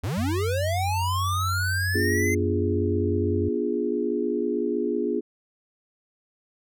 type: linear sweep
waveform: square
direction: up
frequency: 73.42 to 2093 Hz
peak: -26 dBFS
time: 0.03-2.35 s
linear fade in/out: 10 ms
type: tone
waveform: sine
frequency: 92.5 Hz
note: F#2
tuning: in tune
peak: -25 dBFS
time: 0.17-3.49 s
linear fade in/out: 10 ms
type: chord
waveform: sine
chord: B diminished seventh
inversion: none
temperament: equal with one note detuned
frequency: 243.8 / 293.7 / 349.2 / 415.3 Hz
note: B3 / D4 / F4 / Ab4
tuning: -22 / 0 / 0 / 0 cents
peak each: -29 / -30 / -28 / -27 dBFS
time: 1.94-5.21 s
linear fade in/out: 20 ms
effects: none